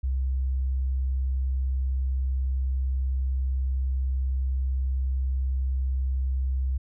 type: tone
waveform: sine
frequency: 65.41 Hz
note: C2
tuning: in tune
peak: -23 dBFS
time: 0.03-6.78 s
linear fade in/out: 10 ms
effects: none